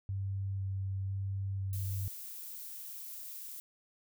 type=tone with vibrato; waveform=sine; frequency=97 Hz; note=G2; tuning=18 cents flat; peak=-33 dBFS; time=0.09-2.08 s; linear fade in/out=0 ms; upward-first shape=square; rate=1 Hz; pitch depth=9 cents each way
type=noise; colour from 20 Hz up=violet; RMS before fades=-45 dBFS; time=1.73-3.6 s; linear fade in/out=0 ms
effects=none